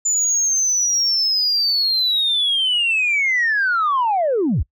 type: linear sweep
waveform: sine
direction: down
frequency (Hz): 7060 to 43.65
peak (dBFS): -14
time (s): 0.05-4.63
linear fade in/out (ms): 10
effects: noise-tail reverb RT60 0.1 s tail -25 dB re dry + tanh soft clip ceiling -12 dBFS